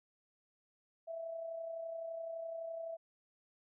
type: tone with amplitude modulation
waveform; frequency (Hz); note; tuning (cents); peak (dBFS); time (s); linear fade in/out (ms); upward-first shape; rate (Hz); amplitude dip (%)
sine; 660; E5; +2; -38; 1.07-2.97; 20; sine; 31.8; 45
effects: none